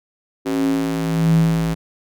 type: tone with high-pass filter sweep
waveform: square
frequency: 55 Hz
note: A1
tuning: in tune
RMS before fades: -18 dBFS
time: 0.45-1.75 s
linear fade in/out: 20 ms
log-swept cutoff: 320 to 120 Hz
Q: 5.7
effects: none